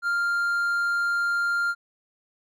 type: tone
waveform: triangle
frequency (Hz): 1396.9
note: F6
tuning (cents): 0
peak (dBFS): -20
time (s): 0.02-1.75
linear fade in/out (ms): 50
effects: none